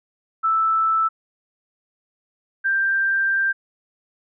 sine tone pair in turn, 1318.5 / 1578.9 Hz, E6 / G6, 0 / +12 cents, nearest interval minor third, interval 312 cents, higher second, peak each -16 / -17 dBFS, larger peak first, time 0.43-1.09 / 2.64-3.53 s, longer second, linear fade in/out 20 ms, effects none

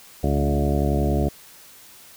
harmonic tone with a mistuned harmonic, 71.2 Hz, C#2, 47 cents sharp, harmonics 1 / 2 / 3 / 4 / 5 / 6 / 8 / 9 / 10, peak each -22 / -25 / -27 / -28 / -29 / -30 / -31 / -32 / -32 dBFS, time 0.23-1.29 s, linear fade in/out 10 ms, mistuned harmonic 2, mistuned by +21 cents, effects white hiss -47 dBFS RMS until 2.16 s

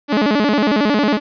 sawtooth tone with vibrato, 247.7 Hz, B3, 5 cents sharp, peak -9 dBFS, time 0.08-1.2 s, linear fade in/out 50 ms, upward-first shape square, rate 11 Hz, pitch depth 270 cents each way, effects resampled to 11025 Hz + 8-bit

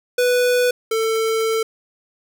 square tone pair in turn, 493.9 / 446 Hz, B4 / A4, 0 / +23 cents, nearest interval major second, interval 177 cents, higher first, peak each -15 / -18 dBFS, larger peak first, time 0.18-0.71 / 0.91-1.63 s, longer second, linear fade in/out 5 ms, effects none

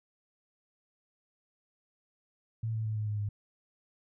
sine tone with pitch steps, 112.5 / 110.57 / 108.67 / 106.8 / 104.97 / 103.16 Hz, A2 / A2 / A2 / G#2 / G#2 / G#2, +39 / +9 / -21 / +49 / +19 / -11 cents, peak -30 dBFS, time 2.63-3.29 s, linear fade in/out 5 ms, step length 110 ms, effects none

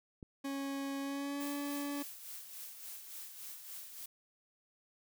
click, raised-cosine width 3 ms, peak -35 dBFS, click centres 0.228 s
40% pulse tone with pitch glide, 275.6 to 285.6 Hz, C#4 to D4, -10 to -48 cents, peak -36 dBFS, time 0.44-2.03 s, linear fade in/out 10 ms, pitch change +62 cents, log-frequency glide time 1-1.48 s
blue noise with tremolo, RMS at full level -46 dBFS, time 1.4-4.06 s, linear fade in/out 5 ms, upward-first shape sine, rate 3.5 Hz, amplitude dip 50%
effects none

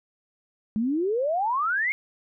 sine exponential sweep, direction up, 207.7 to 2205 Hz, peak -22 dBFS, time 0.76-1.92 s, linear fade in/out 0 ms, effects none

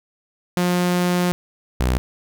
sawtooth tone pair in turn, 178 / 62.66 Hz, F3 / B1, +33 / +26 cents, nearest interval octave + tritone, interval 1807 cents, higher first, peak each -13 dBFS, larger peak neither, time 0.57-1.32 / 1.8-1.98 s, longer first, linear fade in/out 0 ms, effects none

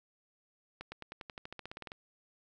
accelerating click train, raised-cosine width 0.3 ms, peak -27 dBFS, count 16, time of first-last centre 0.81-1.919 s, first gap 110 ms, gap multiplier 0.94, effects none

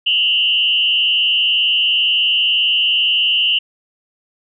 sine tone with frequency modulation, 2909 Hz, F#7, 30 cents flat, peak -12 dBFS, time 0.06-3.59 s, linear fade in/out 10 ms, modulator 126 Hz, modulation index 1.2, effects none

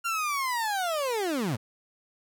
30% pulse linear sweep, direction down, 1396.9 to 98 Hz, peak -24 dBFS, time 0.04-1.57 s, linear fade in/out 20 ms, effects none

